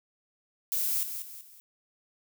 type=noise with echo; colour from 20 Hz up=violet; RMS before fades=-29 dBFS; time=0.72-1.03 s; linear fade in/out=0 ms; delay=190 ms; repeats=3; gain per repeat=-8 dB; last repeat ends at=1.6 s; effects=none